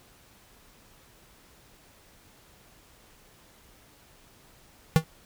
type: tone with exponential decay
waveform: square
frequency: 159.8 Hz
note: D#3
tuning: 47 cents sharp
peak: -12 dBFS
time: 4.96-5.04 s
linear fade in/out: 0 ms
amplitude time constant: 17 ms
effects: pink hiss -57 dBFS RMS until 5.25 s